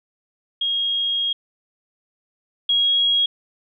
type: tone pair in turn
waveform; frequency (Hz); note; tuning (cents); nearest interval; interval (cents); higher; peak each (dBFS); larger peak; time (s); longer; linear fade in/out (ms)
sine; 3267 / 3299; G#7 / G#7; -29 / -12; unison; 17; second; -19 / -15; second; 0.61-1.33 / 2.69-3.26; first; 5
effects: none